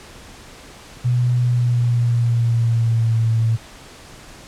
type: tone with pitch glide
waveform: sine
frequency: 122.7 to 113.17 Hz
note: B2 to A2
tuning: -11 to +49 cents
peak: -14 dBFS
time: 1.04-3.57 s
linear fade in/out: 20 ms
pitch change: -140 cents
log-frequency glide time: 1.39-3.18 s
effects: pink hiss -41 dBFS RMS until 4.47 s + low-pass 9000 Hz 12 dB/octave